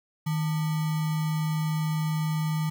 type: tone with sample-and-hold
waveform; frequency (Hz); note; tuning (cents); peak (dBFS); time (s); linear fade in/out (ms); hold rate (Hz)
sine; 156.3; D#3; +8; -24; 0.26-2.7; 10; 1050
effects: none